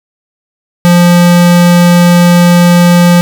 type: tone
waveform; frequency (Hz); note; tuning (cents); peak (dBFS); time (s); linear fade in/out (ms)
square; 174.8; F3; +2; -3; 0.85-3.21; 0
effects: none